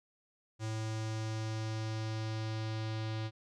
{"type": "tone with low-pass filter sweep", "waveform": "square", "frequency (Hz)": 110, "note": "A2", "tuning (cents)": 0, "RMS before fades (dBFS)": -37, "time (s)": [0.59, 3.31], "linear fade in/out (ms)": 50, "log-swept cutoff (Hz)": [6800, 4200], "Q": 2, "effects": []}